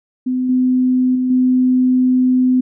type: tone with level steps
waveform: sine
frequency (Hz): 254.3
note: C4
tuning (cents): -49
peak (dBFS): -15 / -11 / -14 / -10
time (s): 0.26-2.61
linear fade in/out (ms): 10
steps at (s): 0.49 / 1.15 / 1.3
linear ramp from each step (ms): 5
effects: none